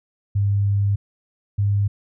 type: tone pair in turn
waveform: sine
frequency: 100.6 / 101.24 Hz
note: G2 / G#2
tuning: +45 / -44 cents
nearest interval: unison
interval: 11 cents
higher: second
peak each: -16 dBFS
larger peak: neither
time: 0.35-0.96 / 1.58-1.88 s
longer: first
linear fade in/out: 10 ms
effects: none